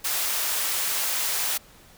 white high-pass noise, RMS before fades -26 dBFS, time 0.04-1.58 s, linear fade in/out 10 ms, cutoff 600 Hz, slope 12 dB/octave, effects pink hiss -52 dBFS RMS until 1.97 s

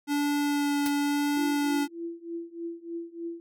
square tone with vibrato, 288.4 Hz, D4, 31 cents flat, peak -25 dBFS, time 0.07-1.88 s, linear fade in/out 50 ms, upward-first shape sine, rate 0.96 Hz, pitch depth 9 cents each way
white noise with exponential decay, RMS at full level -30 dBFS, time 0.86-0.93 s, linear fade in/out 0 ms, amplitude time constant 15 ms
sine tone with tremolo, 337.2 Hz, E4, 39 cents sharp, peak -30 dBFS, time 1.37-3.4 s, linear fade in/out 0 ms, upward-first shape triangle, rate 3.3 Hz, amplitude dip 95%
effects none

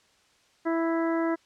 harmonic tone, 330 Hz, E4, 2 cents sharp, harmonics 1 / 2 / 3 / 4 / 5 / 6, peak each -25 / -31 / -35 / -37 / -39 / -41 dBFS, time 0.65-1.36 s, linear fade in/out 20 ms, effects white hiss -63 dBFS RMS until 1.45 s + low-pass 6000 Hz 12 dB/octave

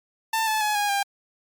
sawtooth tone with pitch steps, 892 / 868.1 / 844.9 / 822.2 / 800.2 Hz, A5 / A5 / G#5 / G#5 / G5, +23 / -24 / +30 / -18 / +35 cents, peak -18 dBFS, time 0.33-1.03 s, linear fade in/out 5 ms, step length 140 ms, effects Opus 48 kbps

